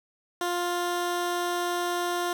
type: tone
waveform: 15% pulse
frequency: 351.3 Hz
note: F4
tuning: 10 cents sharp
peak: -20 dBFS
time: 0.41-2.33 s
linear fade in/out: 2 ms
effects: none